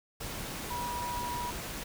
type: tone in noise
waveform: sine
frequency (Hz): 970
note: B5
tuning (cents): -31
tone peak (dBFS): -34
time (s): 0.7-1.51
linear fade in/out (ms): 10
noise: pink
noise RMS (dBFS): -39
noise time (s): 0.2-1.84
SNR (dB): +2
effects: none